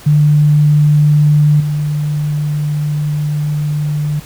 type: tone with level steps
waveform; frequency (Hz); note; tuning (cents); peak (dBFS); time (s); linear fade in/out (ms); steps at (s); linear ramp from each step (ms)
sine; 148.9; D3; +24; -6 / -13; 0.06-4.2; 10; 1.6; 5
effects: pink hiss -36 dBFS RMS until 4.25 s